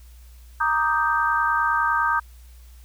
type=chord; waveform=sine; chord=Eb major seventh; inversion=second; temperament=equal; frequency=932.3 / 1174.7 / 1244.5 / 1568 Hz; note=Bb5 / D6 / Eb6 / G6; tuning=0 / 0 / 0 / 0 cents; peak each=-24 / -28 / -23 / -23 dBFS; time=0.6-2.2 s; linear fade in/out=10 ms; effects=added 60 Hz sine -43 dBFS peak until 2.84 s + white hiss -57 dBFS RMS until 2.84 s